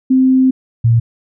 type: tone pair in turn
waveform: sine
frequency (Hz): 260.4 / 116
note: C4 / A#2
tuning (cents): -8 / -8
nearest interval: octave + major second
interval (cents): 1400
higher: first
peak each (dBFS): -7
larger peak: neither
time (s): 0.1-0.51 / 0.84-1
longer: first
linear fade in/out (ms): 10
effects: none